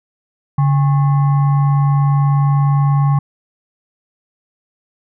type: tone with frequency modulation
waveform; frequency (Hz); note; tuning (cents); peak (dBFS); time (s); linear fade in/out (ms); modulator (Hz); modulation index
sine; 141.7; C#3; +38; -10; 0.58-3.19; 5; 949; 0.36
effects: none